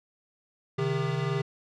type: tone cluster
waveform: square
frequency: 132.9 / 155.1 / 400 Hz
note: C3 / D#3 / G4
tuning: +27 / -5 / +35 cents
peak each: -31 / -31 / -32 dBFS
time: 0.78-1.42 s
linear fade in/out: 10 ms
effects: low-pass 4000 Hz 12 dB/octave